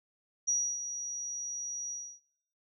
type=tone with ADSR envelope; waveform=sine; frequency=5780 Hz; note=F#8; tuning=41 cents flat; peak=-25 dBFS; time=0.47-2.2 s; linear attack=18 ms; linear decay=290 ms; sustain=-10 dB; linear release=290 ms; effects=noise-tail reverb RT60 0.7 s tail -26 dB re dry